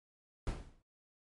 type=noise with exponential decay; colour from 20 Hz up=brown; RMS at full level=-32 dBFS; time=0.47-0.82 s; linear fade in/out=1 ms; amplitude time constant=74 ms; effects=MP3 48 kbps